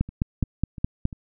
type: two click trains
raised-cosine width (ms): 5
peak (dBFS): -24 / -9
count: 4 / 6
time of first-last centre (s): 0.09-1.128 / 0.01-1.054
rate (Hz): 2.89 / 4.79
effects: none